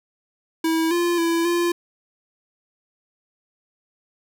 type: tone with pitch steps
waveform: square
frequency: 324.6 / 346.5 / 334.3 / 345.6 Hz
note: E4 / F4 / E4 / F4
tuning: -27 / -14 / +24 / -18 cents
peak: -19 dBFS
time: 0.64-1.72 s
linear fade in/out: 5 ms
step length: 270 ms
effects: none